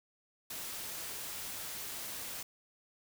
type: noise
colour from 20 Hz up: white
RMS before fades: -42 dBFS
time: 0.5-2.43 s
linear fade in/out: 5 ms
effects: none

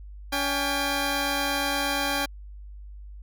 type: tone pair together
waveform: 10% pulse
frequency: 282.8 / 799.9 Hz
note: C#4 / G5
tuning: +35 / +35 cents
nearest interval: octave + tritone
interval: 1800 cents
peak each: -19 dBFS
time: 0.32-2.26 s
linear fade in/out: 10 ms
effects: added 50 Hz sine -39 dBFS peak until 3.22 s

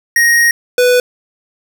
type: tone pair in turn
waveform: square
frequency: 1873 / 495 Hz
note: A#6 / B4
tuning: +8 / +4 cents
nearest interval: octave + major seventh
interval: 2304 cents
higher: first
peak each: -8 dBFS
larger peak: neither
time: 0.16-0.51 / 0.78-1 s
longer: first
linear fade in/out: 2 ms
effects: none

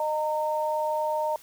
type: tone pair together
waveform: sine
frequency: 614.1 / 918 Hz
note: D#5 / A#5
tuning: -23 / -27 cents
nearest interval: perfect fifth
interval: 696 cents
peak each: -27 dBFS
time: 0-1.36 s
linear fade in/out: 2 ms
effects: white hiss -52 dBFS RMS until 1.42 s

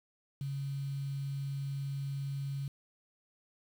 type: tone with quantisation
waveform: sine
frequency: 138.6 Hz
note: C#3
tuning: in tune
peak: -34 dBFS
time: 0.41-2.68 s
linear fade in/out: 2 ms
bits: 9
effects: none

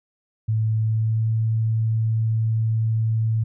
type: tone with pitch glide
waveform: sine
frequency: 110 to 111.54 Hz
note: A2 to A2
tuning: 0 to +24 cents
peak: -18 dBFS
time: 0.48-3.44 s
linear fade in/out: 10 ms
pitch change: +24 cents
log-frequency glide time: 0.81-1.28 s
effects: none

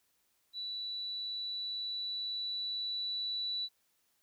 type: tone with level ramp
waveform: sine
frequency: 3951 Hz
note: B7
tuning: in tune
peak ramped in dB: -37 to -33 dBFS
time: 0.53-3.69 s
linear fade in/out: 50 ms
effects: white hiss -75 dBFS RMS until 4.22 s

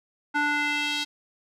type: tone with band-pass filter sweep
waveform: square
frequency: 293.7 Hz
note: D4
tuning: in tune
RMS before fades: -26 dBFS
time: 0.34-1.05 s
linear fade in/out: 20 ms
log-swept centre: 1300 to 3900 Hz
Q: 2.1
effects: none

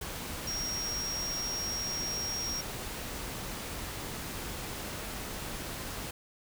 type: tone in noise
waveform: sine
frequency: 5600 Hz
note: F8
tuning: 4 cents sharp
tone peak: -33 dBFS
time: 0.47-2.61 s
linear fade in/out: 5 ms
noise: pink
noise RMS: -39 dBFS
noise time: 0.01-6.11 s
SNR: +3 dB
effects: none

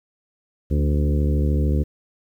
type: harmonic tone with a mistuned harmonic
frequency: 73.42 Hz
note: D2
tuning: in tune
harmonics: 1 / 2 / 3 / 4 / 5 / 6 / 7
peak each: -18 / -24 / -28 / -30 / -32 / -34 / -35 dBFS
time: 0.7-1.84 s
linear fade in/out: 20 ms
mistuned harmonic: 3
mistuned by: +30 cents
effects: 9-bit

